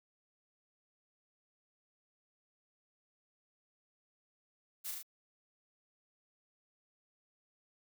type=noise with echo; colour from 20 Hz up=blue; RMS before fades=-41 dBFS; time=4.84-4.92 s; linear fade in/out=20 ms; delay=37 ms; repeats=3; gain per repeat=-2 dB; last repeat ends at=5.031 s; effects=none